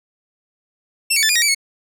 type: tone with pitch steps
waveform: 15% pulse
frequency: 2696 / 2255 / 1757 / 2432 / 1884 / 2310 / 2195 Hz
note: E7 / C#7 / A6 / D#7 / A#6 / D7 / C#7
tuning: +38 / +29 / -3 / -40 / +18 / -29 / -18 cents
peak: -7 dBFS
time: 1.1-1.548 s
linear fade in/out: 10 ms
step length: 64 ms
effects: none